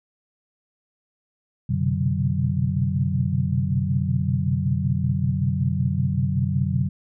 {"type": "tone cluster", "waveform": "sine", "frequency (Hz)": [91.8, 126.1, 131.4, 147.2, 188], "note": ["F#2", "B2", "C3", "D3", "F#3"], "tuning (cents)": [-13, 36, 8, 4, 28], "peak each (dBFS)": -26, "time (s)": [1.69, 6.89], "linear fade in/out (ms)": 10, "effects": []}